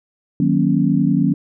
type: chord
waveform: sine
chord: D# minor seventh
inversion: none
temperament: equal with one note detuned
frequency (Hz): 155.56 / 185 / 237 / 277.2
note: D#3 / F#3 / A#3 / C#4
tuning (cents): 0 / 0 / +29 / 0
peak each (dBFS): -19 / -18 / -19 / -18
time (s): 0.4-1.34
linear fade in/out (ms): 2
effects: none